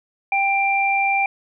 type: tone pair together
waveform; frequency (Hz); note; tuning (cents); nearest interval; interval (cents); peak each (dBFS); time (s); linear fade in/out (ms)
sine; 789 / 2367; G5 / D7; +11 / +13; octave + perfect fifth; 1902; -19; 0.32-1.26; 2
effects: none